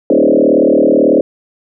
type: tone with frequency modulation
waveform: sine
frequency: 413.7 Hz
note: G#4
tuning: 7 cents flat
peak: -6 dBFS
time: 0.1-1.21 s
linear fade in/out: 2 ms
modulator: 38.2 Hz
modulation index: 4.4
effects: none